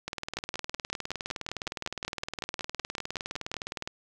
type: two click trains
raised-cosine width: 0.2 ms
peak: -16 / -16 dBFS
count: 18 / 75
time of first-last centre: 0.37-3.542 / 0.08-3.875 s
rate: 5.36 / 19.5 Hz
effects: none